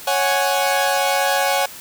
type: chord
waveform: sawtooth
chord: C# suspended fourth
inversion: none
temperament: equal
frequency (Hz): 554.4 / 740 / 830.6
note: C#5 / F#5 / G#5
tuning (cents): 0 / 0 / 0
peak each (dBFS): -17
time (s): 0.07-1.66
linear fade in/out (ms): 5
effects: white hiss -37 dBFS RMS until 1.8 s